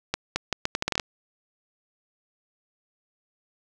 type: accelerating click train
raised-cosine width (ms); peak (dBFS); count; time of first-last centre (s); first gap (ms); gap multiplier
0.2; -7; 11; 0.14-0.998; 220; 0.76
effects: none